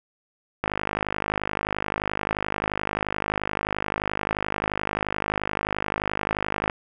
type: click train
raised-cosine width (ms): 0.5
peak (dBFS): -9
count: 313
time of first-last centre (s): 0.64-6.698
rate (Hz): 51.5
effects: none